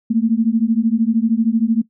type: beating tone pair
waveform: sine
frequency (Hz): 220 / 233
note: A3 / A#3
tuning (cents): 0 / -1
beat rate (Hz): 13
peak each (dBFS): -16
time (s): 0.1-1.82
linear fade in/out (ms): 10
effects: noise-tail reverb RT60 0.1 s tail -18 dB re dry